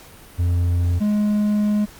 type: tone pair in turn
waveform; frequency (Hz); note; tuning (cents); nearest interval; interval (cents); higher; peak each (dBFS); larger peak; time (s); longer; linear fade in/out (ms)
triangle; 87.31 / 209; F2 / G#3; 0 / +11; octave + minor third; 1511; second; -14; neither; 0.38-1 / 1-1.86; second; 20
effects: pink hiss -44 dBFS RMS until 1.99 s + Opus 48 kbps

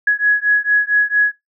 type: beating tone pair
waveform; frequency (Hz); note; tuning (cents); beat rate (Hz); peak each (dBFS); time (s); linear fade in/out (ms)
sine; 1674 / 1678.4; G#6 / G#6; +13 / +18; 4.4; -15; 0.07-1.32; 5
effects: noise-tail reverb RT60 0.2 s tail -25 dB re dry

